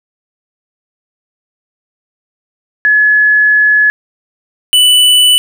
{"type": "tone pair in turn", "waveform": ["sine", "square"], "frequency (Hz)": [1703, 2978], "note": ["G#6", "F#7"], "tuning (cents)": [43, 11], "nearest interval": "minor seventh", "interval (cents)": 968, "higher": "second", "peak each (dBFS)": -5, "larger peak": "neither", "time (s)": [[2.85, 3.9], [4.73, 5.38]], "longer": "first", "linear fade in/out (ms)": 0, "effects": []}